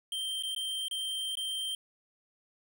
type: tone with dropouts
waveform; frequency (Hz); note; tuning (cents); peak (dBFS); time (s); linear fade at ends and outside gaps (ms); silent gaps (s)
square; 3145; G7; +5; -33; 0.12-1.75; 2; 0.425-0.434 / 0.549-0.562 / 0.883-0.911 / 1.354-1.371
effects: none